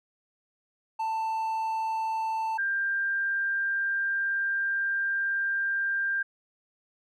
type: tone pair in turn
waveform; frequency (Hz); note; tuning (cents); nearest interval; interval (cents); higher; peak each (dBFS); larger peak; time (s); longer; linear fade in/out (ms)
triangle / sine; 888 / 1590.5; A5 / G6; +16 / +25; minor seventh; 1009; second; -25; neither; 0.99-2.58 / 2.58-6.23; second; 10
effects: none